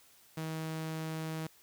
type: tone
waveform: sawtooth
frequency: 159.3 Hz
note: D#3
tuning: 41 cents sharp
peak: -32 dBFS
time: 0.37-1.47 s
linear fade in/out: 5 ms
effects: white hiss -62 dBFS RMS until 1.62 s

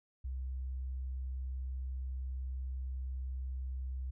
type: tone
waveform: sine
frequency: 64.7 Hz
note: C2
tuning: 19 cents flat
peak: -36 dBFS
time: 0.24-4.11 s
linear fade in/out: 10 ms
effects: none

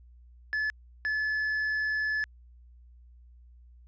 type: tone bursts at uneven times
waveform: triangle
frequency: 1725 Hz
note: A6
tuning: 35 cents flat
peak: -25 dBFS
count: 2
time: 0.53-0.7 / 1.05-2.24 s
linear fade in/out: 0 ms
effects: added 60 Hz sine -51 dBFS peak until 3.87 s + resampled to 16000 Hz

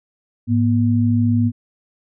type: tone pair together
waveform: sine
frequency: 106.3 / 240.2 Hz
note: G#2 / B3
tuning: +41 / -48 cents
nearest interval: octave + major second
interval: 1411 cents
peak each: -16 dBFS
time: 0.47-1.52 s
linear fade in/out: 50 ms
effects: none

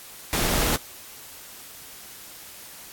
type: noise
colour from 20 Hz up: pink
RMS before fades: -23 dBFS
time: 0.33-0.76 s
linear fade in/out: 0 ms
effects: white hiss -43 dBFS RMS until 2.92 s + AAC 64 kbps

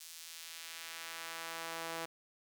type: tone with high-pass filter sweep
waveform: sawtooth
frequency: 164.81 Hz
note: E3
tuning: in tune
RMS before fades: -45 dBFS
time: 0-2.06 s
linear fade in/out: 10 ms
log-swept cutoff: 5400 to 550 Hz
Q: 0.74
effects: none

